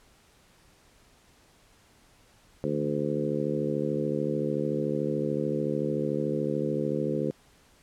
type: harmonic tone with a mistuned harmonic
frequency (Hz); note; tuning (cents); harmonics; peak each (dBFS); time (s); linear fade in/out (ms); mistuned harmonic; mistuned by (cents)
73.6; D2; +4; 2 / 3 / 4 / 5 / 6 / 7; -33 / -33 / -33 / -33 / -33 / -33; 2.64-7.31; 0; 2; +30
effects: pink hiss -60 dBFS RMS until 7.82 s + low-pass 11000 Hz 12 dB/octave